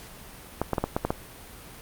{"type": "clicks", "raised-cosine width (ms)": 1, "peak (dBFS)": -10, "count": 7, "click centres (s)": [0.616, 0.733, 0.782, 0.84, 0.965, 1.05, 1.105], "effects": ["pink hiss -45 dBFS RMS until 1.81 s", "Opus 48 kbps"]}